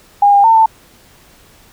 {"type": "tone with pitch steps", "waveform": "sine", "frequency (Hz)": [812, 805, 903, 890], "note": ["G#5", "G5", "A5", "A5"], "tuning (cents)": [-39, 46, 45, 20], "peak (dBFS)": -5, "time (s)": [0.22, 0.66], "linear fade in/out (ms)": 5, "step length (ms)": 110, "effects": ["pink hiss -46 dBFS RMS until 1.72 s"]}